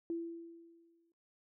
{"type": "tone with exponential decay", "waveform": "sine", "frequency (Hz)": 335.2, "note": "E4", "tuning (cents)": 29, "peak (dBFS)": -33, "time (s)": [0.1, 1.12], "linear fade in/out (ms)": 1, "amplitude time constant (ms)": 220, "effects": ["noise-tail reverb RT60 0.2 s tail -17 dB re dry"]}